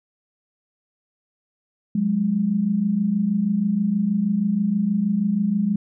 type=tone pair together; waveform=sine; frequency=181.41 / 207.7 Hz; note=F#3 / G#3; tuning=-34 / 0 cents; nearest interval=major second; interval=234 cents; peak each=-24 / -19 dBFS; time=1.95-5.76 s; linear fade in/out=5 ms; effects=none